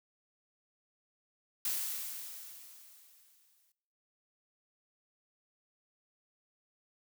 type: noise with exponential decay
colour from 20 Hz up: blue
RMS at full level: -33 dBFS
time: 1.65-3.72 s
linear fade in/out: 2 ms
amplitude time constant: 450 ms
effects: noise-tail reverb RT60 0.8 s tail -20 dB re dry